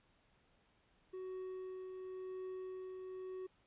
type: tone with tremolo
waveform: triangle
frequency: 373 Hz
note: F#4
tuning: 14 cents sharp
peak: -40 dBFS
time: 1.13-3.47 s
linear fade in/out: 10 ms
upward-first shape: triangle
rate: 0.94 Hz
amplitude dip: 35%
effects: pink hiss -73 dBFS RMS until 3.66 s + resampled to 8000 Hz